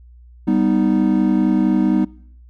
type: chord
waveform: triangle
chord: G augmented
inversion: none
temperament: equal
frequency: 196 / 246.9 / 311.1 Hz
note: G3 / B3 / D#4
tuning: 0 / 0 / 0 cents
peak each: -16 dBFS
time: 0.47-2.05 s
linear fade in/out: 10 ms
effects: noise-tail reverb RT60 0.7 s tail -24 dB re dry + added 60 Hz sine -41 dBFS peak until 2.49 s